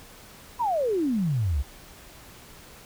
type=exponential sweep; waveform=sine; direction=down; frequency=1019 to 61.9 Hz; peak=-22 dBFS; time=0.59-1.63 s; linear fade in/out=20 ms; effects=pink hiss -48 dBFS RMS until 2.85 s